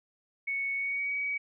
sine tone with pitch glide, 2217 to 2266 Hz, C#7 to C#7, 0 to +37 cents, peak -29 dBFS, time 0.47-1.38 s, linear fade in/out 10 ms, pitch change +37 cents, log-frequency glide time 0.75-1.15 s, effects none

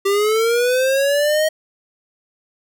square linear sweep, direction up, 390.3 to 631 Hz, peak -15 dBFS, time 0.05-1.49 s, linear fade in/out 10 ms, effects none

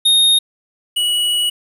square tone pair in turn, 3707 / 2928 Hz, A#7 / F#7, -10 / -19 cents, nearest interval major third, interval 409 cents, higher first, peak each -10 / -15 dBFS, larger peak first, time 0.05-0.39 / 0.96-1.5 s, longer second, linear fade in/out 10 ms, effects resampled to 32000 Hz + 8-bit

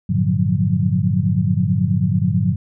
sine tone cluster, 98.4 / 113.8 / 146.2 / 175.8 / 185 Hz, G2 / A#2 / D3 / F3 / F#3, +7 / -41 / -7 / +12 / 0 cents, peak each -21 dBFS, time 0.09-2.56 s, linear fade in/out 10 ms, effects none

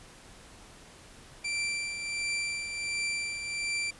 sawtooth tone with tremolo, 2349 Hz, D7, in tune, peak -25 dBFS, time 1.44-3.91 s, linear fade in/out 10 ms, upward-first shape triangle, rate 1.4 Hz, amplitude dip 55%, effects pink hiss -52 dBFS RMS until 3.99 s + resampled to 24000 Hz

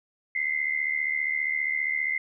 sine tone pair together, 2041 / 2116 Hz, C7 / C7, -44 / +19 cents, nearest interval minor second, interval 63 cents, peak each -27 / -28 dBFS, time 0.35-2.18 s, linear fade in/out 5 ms, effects none

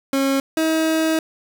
30% pulse tone pair in turn, 272.2 / 319.3 Hz, C#4 / D#4, -31 / +45 cents, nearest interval minor third, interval 276 cents, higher second, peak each -14 dBFS, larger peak neither, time 0.13-0.4 / 0.57-1.19 s, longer second, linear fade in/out 2 ms, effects none

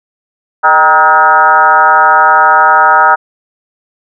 sine tone with frequency modulation, 1108.7 Hz, C#6, in tune, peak -3 dBFS, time 0.63-3.16 s, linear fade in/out 20 ms, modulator 165 Hz, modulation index 2.4, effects none

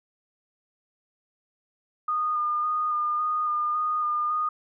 sine tone with vibrato, 1221 Hz, D#6, 33 cents flat, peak -23 dBFS, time 2.08-4.49 s, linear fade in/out 5 ms, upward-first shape square, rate 1.8 Hz, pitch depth 15 cents each way, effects none

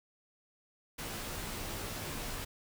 pink noise with comb filter, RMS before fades -40 dBFS, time 0.98-2.45 s, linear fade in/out 10 ms, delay 16 ms, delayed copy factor -0.65, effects none

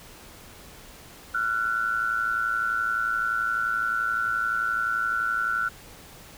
sine tone pair together, 1368.4 / 1480 Hz, F6 / F#6, -36 / 0 cents, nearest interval minor second, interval 136 cents, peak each -26 dBFS, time 1.34-5.69 s, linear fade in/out 10 ms, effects pink hiss -47 dBFS RMS until 6.37 s

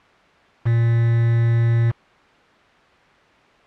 triangle tone with quantisation, 116.54 Hz, A#2, in tune, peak -12 dBFS, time 0.65-1.92 s, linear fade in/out 20 ms, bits 5, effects white hiss -51 dBFS RMS until 3.66 s + low-pass 2000 Hz 12 dB/octave

